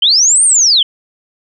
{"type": "linear two-way sweep", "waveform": "sine", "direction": "up then down", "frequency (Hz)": [2960, 9100, 2960], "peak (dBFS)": -6, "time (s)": [0.02, 0.83], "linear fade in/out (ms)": 5, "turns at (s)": 0.44, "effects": []}